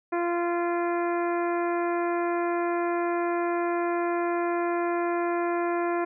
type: harmonic tone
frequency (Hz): 345.5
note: F4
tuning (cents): -19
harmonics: 1 / 2 / 3 / 4 / 5 / 6 / 7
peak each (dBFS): -26 / -30 / -33 / -37 / -39 / -43 / -44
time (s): 0.12-6.05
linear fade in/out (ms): 10
effects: none